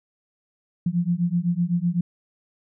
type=beating tone pair; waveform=sine; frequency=170 / 177.9 Hz; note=F3 / F3; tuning=-46 / +32 cents; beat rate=7.9 Hz; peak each=-23 dBFS; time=0.86-2.01 s; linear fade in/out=5 ms; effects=none